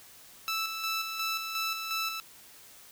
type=tone with tremolo; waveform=15% pulse; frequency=1318.5 Hz; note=E6; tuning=in tune; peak=-23 dBFS; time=0.48-2.2 s; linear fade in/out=0 ms; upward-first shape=square; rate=2.8 Hz; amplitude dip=45%; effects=white hiss -53 dBFS RMS until 2.91 s